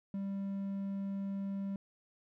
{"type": "tone", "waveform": "triangle", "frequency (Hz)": 196.7, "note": "G3", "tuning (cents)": 6, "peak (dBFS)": -33, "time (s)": [0.14, 1.76], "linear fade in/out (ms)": 2, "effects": []}